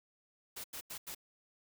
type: noise bursts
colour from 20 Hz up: white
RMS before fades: -44 dBFS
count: 4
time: 0.56-1.149 s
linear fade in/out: 10 ms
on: 82 ms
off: 87 ms
effects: none